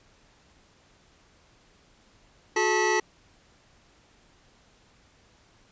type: tone cluster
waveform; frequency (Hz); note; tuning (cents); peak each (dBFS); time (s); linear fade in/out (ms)
square; 363 / 427.2 / 878 / 1944; F#4 / G#4 / A5 / B6; -33 / +49 / -4 / -28; -28; 2.56-3; 5
effects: pink hiss -60 dBFS RMS until 5.71 s + resampled to 16000 Hz